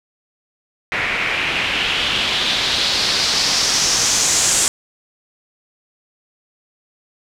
white noise with low-pass filter sweep, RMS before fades -18 dBFS, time 0.92-4.68 s, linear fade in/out 0 ms, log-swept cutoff 2100 to 7700 Hz, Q 2.9, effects none

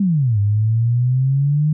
sine exponential two-way sweep, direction down then up, 206.9 to 100.5 to 154.8 Hz, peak -13 dBFS, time 0-1.73 s, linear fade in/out 5 ms, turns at 0.39 s, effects none

